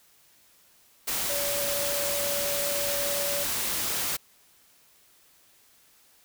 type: tone in noise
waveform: sine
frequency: 571 Hz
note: D5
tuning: 49 cents flat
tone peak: -31 dBFS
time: 1.29-3.44 s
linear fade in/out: 10 ms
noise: white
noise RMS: -29 dBFS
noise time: 1.07-4.17 s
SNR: -5 dB
effects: white hiss -60 dBFS RMS until 6.24 s